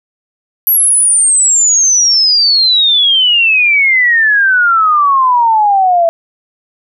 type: exponential sweep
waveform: sine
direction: down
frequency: 11840 to 659.3 Hz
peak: -6 dBFS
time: 0.67-6.09 s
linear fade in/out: 0 ms
effects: none